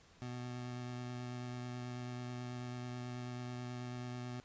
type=tone with vibrato; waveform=25% pulse; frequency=123.47 Hz; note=B2; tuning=in tune; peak=-38 dBFS; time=0.22-4.4 s; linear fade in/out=0 ms; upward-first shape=triangle; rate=9.2 Hz; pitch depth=13 cents each way; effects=pink hiss -64 dBFS RMS until 4.44 s + resampled to 16000 Hz